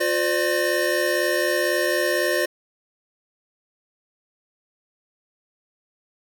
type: tone cluster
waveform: square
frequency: 354.6 / 513 / 591 / 1837 Hz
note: F4 / C5 / D5 / A#6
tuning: +26 / -34 / +11 / -26 cents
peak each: -26 / -27 / -25 / -27 dBFS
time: 0-2.46 s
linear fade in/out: 10 ms
effects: none